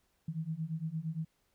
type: beating tone pair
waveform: sine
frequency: 155.56 / 164.26 Hz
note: D#3 / E3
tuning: 0 / -6 cents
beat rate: 8.7 Hz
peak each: -38 / -37 dBFS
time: 0.28-1.25 s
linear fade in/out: 5 ms
effects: pink hiss -75 dBFS RMS until 1.54 s